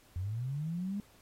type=linear sweep; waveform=sine; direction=up; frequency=85.2 to 207.7 Hz; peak=-33 dBFS; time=0.16-1 s; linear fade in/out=0 ms; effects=pink hiss -63 dBFS RMS until 1.21 s + AAC 48 kbps